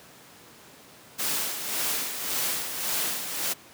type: noise with tremolo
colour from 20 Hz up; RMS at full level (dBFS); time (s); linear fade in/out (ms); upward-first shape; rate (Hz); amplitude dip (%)
white; -27; 1.18-3.54; 20; sine; 1.8; 55
effects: pink hiss -50 dBFS RMS until 3.73 s + high-pass 150 Hz 12 dB/octave